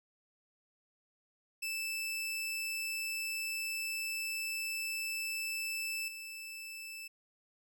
sawtooth tone with level steps, 2637 Hz, E7, in tune, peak -32 / -40 dBFS, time 1.62-7.08 s, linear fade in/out 10 ms, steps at 6.08 s, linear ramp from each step 2 ms, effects none

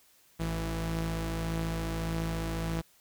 sawtooth tone pair together, 54.38 / 164.81 Hz, A1 / E3, -20 / 0 cents, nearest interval octave + perfect fifth, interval 1920 cents, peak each -30 / -29 dBFS, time 0.39-2.82 s, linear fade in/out 20 ms, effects white hiss -63 dBFS RMS until 3 s

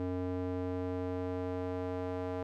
square tone with band-pass filter sweep, 91.1 Hz, F#2, 26 cents flat, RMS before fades -36 dBFS, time 0-2.43 s, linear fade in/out 0 ms, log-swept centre 360 to 550 Hz, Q 1.3, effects none

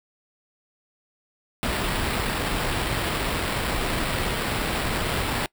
pink noise with sample-and-hold, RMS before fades -26 dBFS, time 1.63-5.46 s, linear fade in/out 0 ms, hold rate 6300 Hz, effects noise-tail reverb RT60 0.1 s tail -23 dB re dry

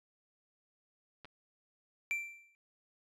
clicks, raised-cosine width 0.3 ms, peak -34 / -37 dBFS, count 2, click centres 1.247 / 1.254 s
triangle tone with exponential decay, 2349 Hz, D7, in tune, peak -28 dBFS, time 2.11-2.55 s, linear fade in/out 0 ms, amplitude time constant 95 ms
effects resampled to 32000 Hz

